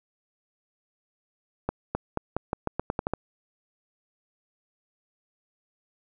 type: accelerating click train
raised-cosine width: 1 ms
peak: -12 dBFS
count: 11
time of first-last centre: 1.69-3.136 s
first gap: 260 ms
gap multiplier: 0.86
effects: none